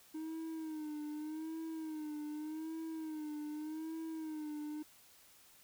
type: tone with vibrato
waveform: triangle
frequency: 311.1 Hz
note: D#4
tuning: in tune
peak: -38 dBFS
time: 0.14-4.83 s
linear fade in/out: 10 ms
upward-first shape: sine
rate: 0.84 Hz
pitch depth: 69 cents each way
effects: white hiss -63 dBFS RMS until 5.63 s